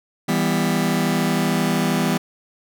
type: chord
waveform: sawtooth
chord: E minor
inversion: none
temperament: just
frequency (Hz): 164.81 / 197.78 / 247.2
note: E3 / G3 / B3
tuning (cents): 0 / +16 / +2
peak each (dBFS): -18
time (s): 0.28-2.18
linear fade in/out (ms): 10
effects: none